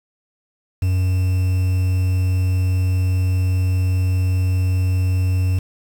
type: tone with quantisation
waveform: triangle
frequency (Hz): 92.5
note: F#2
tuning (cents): 0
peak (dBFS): -13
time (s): 0.82-5.59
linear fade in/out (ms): 5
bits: 6
effects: none